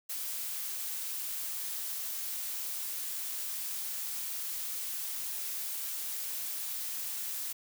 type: noise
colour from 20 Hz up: blue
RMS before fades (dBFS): -37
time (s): 0.09-7.53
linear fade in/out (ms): 10
effects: none